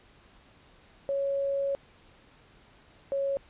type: tone pair in turn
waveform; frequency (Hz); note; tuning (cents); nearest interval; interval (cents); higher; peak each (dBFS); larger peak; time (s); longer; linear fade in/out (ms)
sine; 554.4 / 551.9; C#5 / C#5; 0 / -8; unison; 8; first; -26 / -26; neither; 1.09-1.75 / 3.12-3.37; first; 0
effects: pink hiss -58 dBFS RMS until 3.49 s + resampled to 8000 Hz